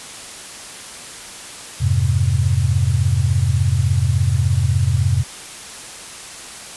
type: chord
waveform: sine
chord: F minor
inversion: none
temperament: equal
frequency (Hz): 87.31 / 103.83 / 130.81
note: F2 / Ab2 / C3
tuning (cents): 0 / 0 / 0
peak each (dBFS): -18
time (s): 1.8-5.24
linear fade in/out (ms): 20
effects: white hiss -34 dBFS RMS until 6.76 s + resampled to 24000 Hz